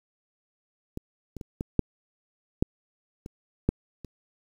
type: clicks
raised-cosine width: 3 ms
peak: -20 / -25 / -25 / -17 / -7 / -8 / -25 / -8 / -27 dBFS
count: 9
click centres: 0.974 / 1.367 / 1.412 / 1.609 / 1.793 / 2.625 / 3.261 / 3.69 / 4.047 s
effects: 8-bit